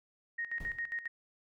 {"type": "tone with tremolo", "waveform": "sine", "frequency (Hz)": 1864.7, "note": "A#6", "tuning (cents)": 0, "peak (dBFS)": -33, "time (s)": [0.38, 1.08], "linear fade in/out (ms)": 10, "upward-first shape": "square", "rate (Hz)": 7.4, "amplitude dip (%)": 75}
{"type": "noise with exponential decay", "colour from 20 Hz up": "brown", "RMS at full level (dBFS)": -40, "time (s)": [0.6, 0.95], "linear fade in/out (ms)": 2, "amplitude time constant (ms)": 76}
{"effects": []}